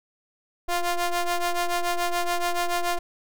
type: ring-modulated tone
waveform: sawtooth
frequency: 349.5 Hz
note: F4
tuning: 1 cent sharp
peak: -16 dBFS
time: 0.68-2.99 s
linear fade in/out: 10 ms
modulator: 346 Hz
effects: none